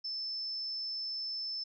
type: tone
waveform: sine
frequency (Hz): 5274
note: E8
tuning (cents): 0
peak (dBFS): -35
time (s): 0.04-1.64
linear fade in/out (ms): 10
effects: none